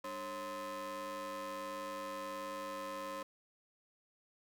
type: ring-modulated tone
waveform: 35% pulse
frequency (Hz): 246.9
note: B3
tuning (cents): 0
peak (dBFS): -36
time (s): 0.04-3.23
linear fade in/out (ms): 5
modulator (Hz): 790
effects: 12-bit